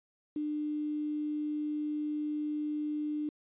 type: tone with quantisation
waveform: sine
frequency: 300 Hz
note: D4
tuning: 37 cents sharp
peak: -31 dBFS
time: 0.36-3.29 s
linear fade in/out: 2 ms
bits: 9
effects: resampled to 8000 Hz